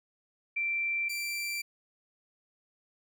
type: tone pair in turn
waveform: sine / sawtooth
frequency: 2349 / 2349 Hz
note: D7 / D7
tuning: 0 / 0 cents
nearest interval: unison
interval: 0 cents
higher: neither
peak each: -28 / -29 dBFS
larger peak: first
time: 0.56-1.09 / 1.09-1.62 s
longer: neither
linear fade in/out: 10 ms
effects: none